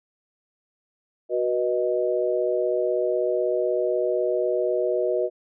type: chord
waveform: sine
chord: B major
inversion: second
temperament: equal with one note detuned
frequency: 370 / 486 / 622.3 Hz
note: F#4 / B4 / D#5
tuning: 0 / -28 / 0 cents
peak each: -25 dBFS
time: 1.29-5.3 s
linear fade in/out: 50 ms
effects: none